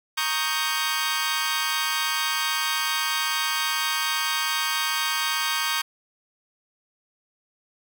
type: chord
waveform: 15% pulse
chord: Eb dominant seventh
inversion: second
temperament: equal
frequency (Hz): 932.3 / 1108.7 / 1244.5 / 1568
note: Bb5 / Db6 / Eb6 / G6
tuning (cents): 0 / 0 / 0 / 0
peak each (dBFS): -24 / -22 / -24 / -21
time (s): 0.17-5.82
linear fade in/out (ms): 10
effects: none